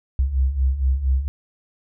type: beating tone pair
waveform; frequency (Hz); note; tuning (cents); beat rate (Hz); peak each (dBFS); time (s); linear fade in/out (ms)
sine; 63.3 / 67.6; B1 / C#2; +43 / -43; 4.3; -23 / -18; 0.19-1.28; 0
effects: none

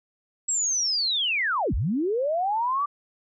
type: linear two-way sweep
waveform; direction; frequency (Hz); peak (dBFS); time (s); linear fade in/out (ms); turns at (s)
sine; down then up; 7770 to 38.89 to 1182; -22; 0.48-2.86; 10; 1.74
effects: none

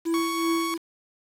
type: tone with tremolo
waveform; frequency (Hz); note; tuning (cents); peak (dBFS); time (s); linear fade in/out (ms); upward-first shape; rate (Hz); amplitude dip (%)
triangle; 331.9; E4; +12; -19; 0.05-0.78; 20; triangle; 2.7; 70
type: tone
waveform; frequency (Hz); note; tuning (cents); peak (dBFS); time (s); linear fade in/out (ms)
sawtooth; 1113; C#6; +7; -24; 0.14-0.74; 0
effects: resampled to 32000 Hz + 7-bit

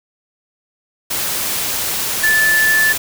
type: tone in noise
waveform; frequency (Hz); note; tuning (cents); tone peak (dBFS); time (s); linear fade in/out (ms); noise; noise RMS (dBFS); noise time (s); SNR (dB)
sine; 1747; A6; -13; -11; 2.23-2.93; 10; white; -20; 1.1-2.98; +6
effects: none

